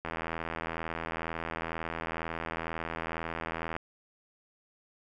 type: click train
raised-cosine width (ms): 0.5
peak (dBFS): -19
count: 306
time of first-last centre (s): 0.05-3.765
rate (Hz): 82.1
effects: none